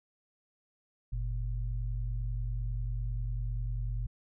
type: tone pair together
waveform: sine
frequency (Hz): 46.15 / 116.3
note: F#1 / A#2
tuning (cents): -4 / -4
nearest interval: octave + major third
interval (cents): 1600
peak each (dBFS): -32 / -36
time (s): 1.12-4.07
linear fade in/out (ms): 10
effects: none